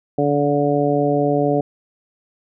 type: harmonic tone with a mistuned harmonic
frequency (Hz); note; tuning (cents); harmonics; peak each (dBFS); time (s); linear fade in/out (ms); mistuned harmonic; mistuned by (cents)
144.3; D3; -30; 1 / 2 / 3 / 4 / 5; -23 / -20 / -20 / -21 / -23; 0.18-1.61; 5; 1; +19
effects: none